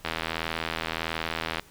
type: click train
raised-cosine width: 0.3 ms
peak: -12 dBFS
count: 127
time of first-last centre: 0.05-1.596 s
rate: 81.5 Hz
effects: pink hiss -54 dBFS RMS until 1.7 s